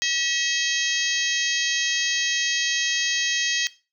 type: harmonic tone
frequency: 643 Hz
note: E5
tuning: 43 cents flat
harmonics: 3 / 4 / 5 / 6 / 7 / 8 / 9 / 10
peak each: -27 / -30 / -26 / -31 / -31 / -32 / -33 / -29 dBFS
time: 0.02-3.67 s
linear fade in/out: 0 ms
effects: noise-tail reverb RT60 0.3 s tail -18 dB re dry